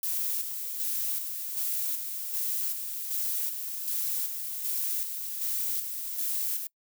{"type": "noise with tremolo", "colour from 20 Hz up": "violet", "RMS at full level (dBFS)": -30, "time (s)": [0.03, 6.67], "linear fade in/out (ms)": 2, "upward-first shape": "square", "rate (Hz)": 1.3, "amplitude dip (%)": 45, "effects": ["noise-tail reverb RT60 0.1 s tail -24 dB re dry"]}